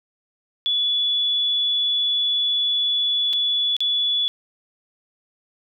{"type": "tone with dropouts", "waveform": "sine", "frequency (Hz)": 3426, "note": "A7", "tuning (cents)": -47, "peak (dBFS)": -18, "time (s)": [0.66, 4.28], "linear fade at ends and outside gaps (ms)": 0, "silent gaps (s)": [[3.33, 3.334], [3.766, 3.805]], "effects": []}